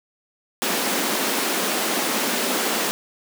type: high-pass noise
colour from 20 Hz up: pink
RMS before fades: -23 dBFS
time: 0.62-2.91 s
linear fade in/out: 0 ms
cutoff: 200 Hz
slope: 48 dB/octave
effects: none